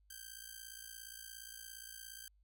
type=ring-modulated tone; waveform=5% pulse; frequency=1568 Hz; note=G6; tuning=in tune; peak=-35 dBFS; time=0.1-2.28 s; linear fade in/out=2 ms; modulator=28.6 Hz; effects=added 50 Hz sine -67 dBFS peak until 2.43 s